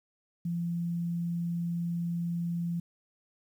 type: tone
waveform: sine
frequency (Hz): 171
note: F3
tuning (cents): -36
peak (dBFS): -29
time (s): 0.45-2.8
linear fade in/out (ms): 5
effects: 10-bit